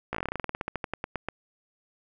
slowing click train, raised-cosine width 0.5 ms, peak -15 dBFS, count 22, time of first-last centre 0.13-1.286 s, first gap 16 ms, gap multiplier 1.11, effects none

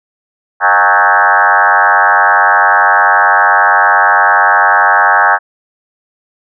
sine tone with frequency modulation, 1201 Hz, D6, 38 cents sharp, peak -5 dBFS, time 0.6-5.39 s, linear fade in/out 50 ms, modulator 95.5 Hz, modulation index 5.2, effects none

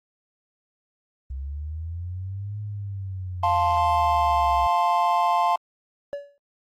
sine linear two-way sweep, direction up then down, 64.6 to 105.3 to 64.6 Hz, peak -29 dBFS, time 1.3-4.67 s, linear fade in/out 5 ms, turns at 2.6 s
triangle chord, F major, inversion none, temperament equal, 698.5 / 880 / 1046.5 Hz, F5 / A5 / C6, 0 / 0 / 0 cents, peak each -21 dBFS, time 3.43-5.56 s, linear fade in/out 5 ms
triangle tone with exponential decay, 570 Hz, C#5, 48 cents sharp, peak -23 dBFS, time 6.13-6.38 s, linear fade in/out 0 ms, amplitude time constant 54 ms
effects Opus 24 kbps

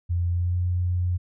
sine tone with pitch glide, 87 to 89.24 Hz, F2 to F2, -6 to +38 cents, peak -21 dBFS, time 0.09-1.18 s, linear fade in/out 20 ms, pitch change +44 cents, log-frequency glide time 0.3-0.58 s, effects none

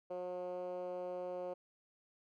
10% pulse tone with band-pass filter, 180.2 Hz, F#3, 45 cents flat, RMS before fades -42 dBFS, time 0.1-1.54 s, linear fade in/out 10 ms, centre 500 Hz, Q 3.6, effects none

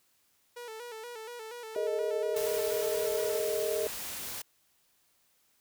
sawtooth tone with vibrato, 461.1 Hz, A#4, 19 cents flat, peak -37 dBFS, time 0.56-3.39 s, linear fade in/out 10 ms, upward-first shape square, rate 4.2 Hz, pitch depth 78 cents each way
sine chord, Ab suspended second, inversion none, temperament equal with one note detuned, 415.3 / 454.7 / 622.3 Hz, Ab4 / Bb4 / Eb5, 0 / -43 / 0 cents, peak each -33 dBFS, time 1.76-3.87 s, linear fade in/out 2 ms
white noise, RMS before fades -39 dBFS, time 2.36-4.42 s, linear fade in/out 5 ms
effects white hiss -70 dBFS RMS until 5.6 s

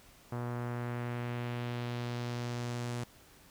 sawtooth tone with low-pass filter sweep, 120.7 Hz, B2, 39 cents flat, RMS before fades -37 dBFS, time 0.32-3.04 s, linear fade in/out 5 ms, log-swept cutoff 1200 to 9100 Hz, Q 1.3, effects pink hiss -59 dBFS RMS until 3.5 s

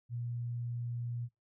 sine tone, 119.6 Hz, A#2, 45 cents sharp, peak -35 dBFS, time 0.09-1.29 s, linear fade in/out 50 ms, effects noise-tail reverb RT60 0.2 s tail -24 dB re dry

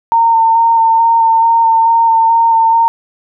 sine tone with vibrato, 912 Hz, A#5, 38 cents flat, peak -6 dBFS, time 0.12-2.88 s, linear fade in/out 0 ms, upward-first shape square, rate 2.3 Hz, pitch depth 13 cents each way, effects none

